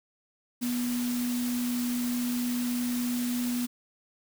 sine tone in noise, 244.1 Hz, B3, 20 cents flat, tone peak -27 dBFS, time 0.61-3.67 s, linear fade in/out 20 ms, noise white, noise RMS -38 dBFS, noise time 0.61-3.67 s, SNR +8 dB, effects none

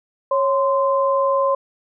sine tone pair together, 549.9 / 1038 Hz, C#5 / C6, -14 / -14 cents, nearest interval major seventh, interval 1100 cents, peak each -17 / -19 dBFS, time 0.31-1.55 s, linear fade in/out 5 ms, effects none

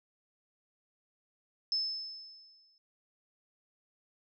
sine tone with exponential decay, 5240 Hz, E8, 11 cents flat, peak -27 dBFS, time 1.72-2.78 s, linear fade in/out 1 ms, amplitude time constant 230 ms, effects none

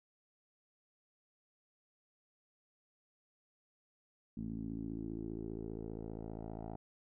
10% pulse tone with low-pass filter sweep, 55 Hz, A1, in tune, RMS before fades -43 dBFS, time 4.37-6.76 s, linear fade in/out 5 ms, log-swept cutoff 230 to 690 Hz, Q 3.7, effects none

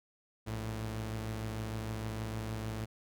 sawtooth tone pair together, 58.27 / 110 Hz, A#1 / A2, 0 / 0 cents, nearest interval major seventh, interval 1100 cents, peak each -39 / -33 dBFS, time 0.46-2.86 s, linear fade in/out 20 ms, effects none

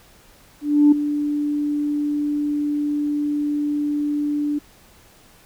sine tone with ADSR envelope, 293.7 Hz, D4, in tune, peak -7 dBFS, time 0.61-4.59 s, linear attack 310 ms, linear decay 7 ms, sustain -12 dB, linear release 11 ms, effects tanh soft clip ceiling -5 dBFS + pink hiss -51 dBFS RMS until 5.45 s

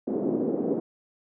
white band-pass noise, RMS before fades -27 dBFS, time 0.07-0.8 s, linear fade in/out 5 ms, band 200 to 430 Hz, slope 24 dB/octave, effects none

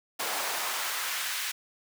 pink noise with high-pass filter sweep, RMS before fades -32 dBFS, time 0.19-1.52 s, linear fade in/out 10 ms, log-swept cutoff 590 to 2000 Hz, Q 1.1, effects none

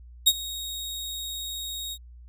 sawtooth tone with ADSR envelope, 3759 Hz, A#7, 14 cents sharp, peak -10 dBFS, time 0.26-1.98 s, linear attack 15 ms, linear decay 49 ms, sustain -19 dB, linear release 55 ms, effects added 60 Hz sine -44 dBFS peak until 2.28 s

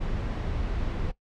brown noise, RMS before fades -29 dBFS, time 0-1.12 s, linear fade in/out 20 ms, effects noise-tail reverb RT60 0.1 s tail -17 dB re dry + low-pass 4000 Hz 12 dB/octave

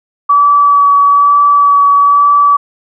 sine tone with vibrato, 1145 Hz, D6, 44 cents flat, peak -4 dBFS, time 0.29-2.57 s, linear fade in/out 10 ms, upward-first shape sine, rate 1.1 Hz, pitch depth 13 cents each way, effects none

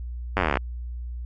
slowing click train, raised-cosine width 0.5 ms, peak -6 dBFS, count 17, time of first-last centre 0.37-0.572 s, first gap 10 ms, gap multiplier 1.03, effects added 60 Hz sine -30 dBFS peak until 1.25 s + MP3 48 kbps

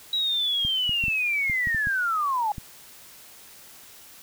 sine linear sweep, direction down, 3885 to 812 Hz, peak -22 dBFS, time 0.13-2.52 s, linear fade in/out 2 ms
clicks, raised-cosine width 5 ms, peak -22 dBFS, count 9, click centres 0.65 / 0.894 / 1.039 / 1.082 / 1.498 / 1.672 / 1.747 / 1.871 / 2.582 s
effects white hiss -48 dBFS RMS until 4.22 s

